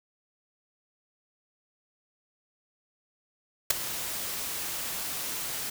white noise with ADSR envelope, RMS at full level -18 dBFS, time 3.7-5.7 s, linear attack 7 ms, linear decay 8 ms, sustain -16 dB, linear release 5 ms, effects none

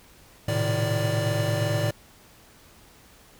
square tone cluster, 108.7 / 117.4 / 131.4 / 154.2 / 587 Hz, A2 / A#2 / C3 / D#3 / D5, -21 / +13 / +8 / -15 / -1 cents, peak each -27 / -34 / -34 / -31 / -30 dBFS, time 0.48-1.91 s, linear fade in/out 5 ms, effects pink hiss -53 dBFS RMS until 3.39 s

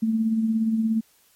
sine tone with tremolo, 222.6 Hz, A3, 20 cents sharp, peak -17 dBFS, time 0.02-1.01 s, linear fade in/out 10 ms, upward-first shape triangle, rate 17 Hz, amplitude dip 50%, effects white hiss -60 dBFS RMS until 1.35 s + MP3 64 kbps

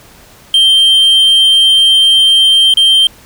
triangle tone with dropouts, 3148 Hz, G7, 7 cents sharp, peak -3 dBFS, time 0.54-3.07 s, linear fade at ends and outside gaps 2 ms, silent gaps 2.739-2.771 s, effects pink hiss -40 dBFS RMS until 3.25 s

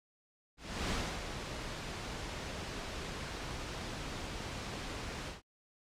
pink noise with ADSR envelope, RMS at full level -34 dBFS, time 0.57-5.42 s, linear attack 330 ms, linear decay 300 ms, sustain -7 dB, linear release 150 ms, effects low-pass 6000 Hz 12 dB/octave + Opus 48 kbps

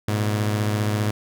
sawtooth beating tone pair, 105 / 120 Hz, G#2 / B2, +19 / -49 cents, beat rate 15 Hz, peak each -17 / -25 dBFS, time 0.08-1.11 s, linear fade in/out 5 ms, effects none

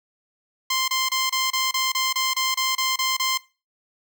10% pulse tone bursts, 1046.5 Hz, C6, in tune, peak -12 dBFS, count 13, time 0.7-3.376 s, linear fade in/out 5 ms, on 180 ms, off 28 ms, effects noise-tail reverb RT60 0.3 s tail -20 dB re dry

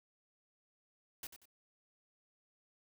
white noise with echo, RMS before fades -45 dBFS, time 1.23-1.27 s, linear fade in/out 2 ms, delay 93 ms, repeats 2, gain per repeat -10 dB, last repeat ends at 1.456 s, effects none

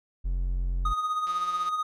triangle tone, 44.44 Hz, F1, 31 cents sharp, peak -23 dBFS, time 0.24-0.94 s, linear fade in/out 20 ms
triangle tone with tremolo, 1244.5 Hz, D#6, in tune, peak -22 dBFS, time 0.85-1.83 s, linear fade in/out 5 ms, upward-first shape sine, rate 16 Hz, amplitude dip 50%
click train, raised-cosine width 0.2 ms, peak -29 dBFS, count 75, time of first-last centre 1.27-1.688 s, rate 177 Hz
effects none

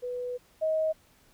sine tone pair in turn, 493.9 / 631.4 Hz, B4 / D#5, 0 / +25 cents, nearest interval major third, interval 425 cents, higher second, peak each -31 / -24 dBFS, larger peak second, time 0.02-0.38 / 0.61-0.93 s, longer first, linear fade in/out 20 ms, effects pink hiss -62 dBFS RMS until 1.33 s

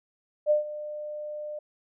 sine tone with ADSR envelope, 600 Hz, D5, 37 cents sharp, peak -17 dBFS, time 0.46-1.59 s, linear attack 45 ms, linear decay 130 ms, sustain -16 dB, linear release 5 ms, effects none

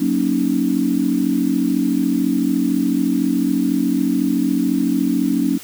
sine chord, D# minor seventh, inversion first, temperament equal, 185 / 233.1 / 277.2 / 311.1 Hz, F#3 / A#3 / C#4 / D#4, 0 / 0 / 0 / 0 cents, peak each -23 / -21 / -18 / -22 dBFS, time 0-5.58 s, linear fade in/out 10 ms, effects white hiss -38 dBFS RMS until 5.63 s

